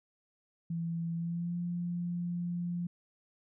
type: tone with pitch glide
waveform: sine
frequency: 167.2 to 174.2 Hz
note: E3 to F3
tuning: +25 to -4 cents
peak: -32 dBFS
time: 0.7-2.87 s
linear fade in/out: 5 ms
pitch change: +71 cents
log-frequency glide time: 1.15-1.57 s
effects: none